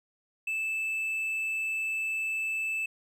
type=tone; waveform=triangle; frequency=2631 Hz; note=E7; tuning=4 cents flat; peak=-27 dBFS; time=0.47-2.86 s; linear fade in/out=5 ms; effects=none